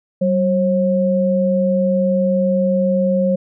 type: tone pair together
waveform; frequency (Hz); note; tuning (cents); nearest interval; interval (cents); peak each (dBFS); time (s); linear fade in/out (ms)
sine; 190.57 / 539; G3 / C#5; -49 / -49; octave + tritone; 1800; -16; 0.21-3.36; 10
effects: none